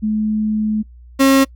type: tone pair in turn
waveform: sine / 35% pulse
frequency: 214.6 / 270.4 Hz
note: A3 / C#4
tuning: -43 / -43 cents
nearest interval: major third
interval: 400 cents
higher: second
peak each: -15 / -7 dBFS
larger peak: second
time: 0.02-0.83 / 1.19-1.45 s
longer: first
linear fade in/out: 20 ms
effects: noise-tail reverb RT60 0.1 s tail -26 dB re dry + added 60 Hz sine -38 dBFS peak until 1.55 s